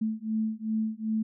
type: beating tone pair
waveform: sine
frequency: 217.9 / 220.5 Hz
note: A3 / A3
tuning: -17 / +4 cents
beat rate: 2.6 Hz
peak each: -30 dBFS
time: 0.01-1.23 s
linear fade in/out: 10 ms
effects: none